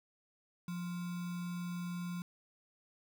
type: tone with sample-and-hold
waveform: sine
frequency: 176 Hz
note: F3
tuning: 14 cents sharp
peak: -37 dBFS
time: 0.68-2.22 s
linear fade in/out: 2 ms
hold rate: 1225 Hz
effects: none